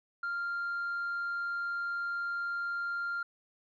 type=tone; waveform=sine; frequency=1394 Hz; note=F6; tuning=4 cents flat; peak=-30 dBFS; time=0.23-3.23 s; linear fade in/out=5 ms; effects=tanh soft clip ceiling -30 dBFS